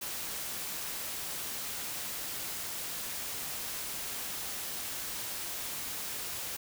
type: noise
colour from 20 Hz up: white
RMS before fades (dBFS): -38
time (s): 0.01-6.57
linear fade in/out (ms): 10
effects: none